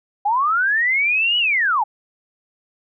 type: linear two-way sweep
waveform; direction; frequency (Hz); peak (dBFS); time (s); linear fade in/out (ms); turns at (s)
sine; up then down; 787 to 2960 to 787; -15; 0.25-1.84; 10; 1.38
effects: none